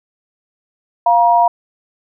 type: tone pair together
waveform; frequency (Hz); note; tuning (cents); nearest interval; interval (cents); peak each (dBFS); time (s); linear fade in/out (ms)
sine; 698.5 / 950.7; F5 / A#5; 0 / +34; perfect fourth; 534; -11; 1.06-1.48; 5
effects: none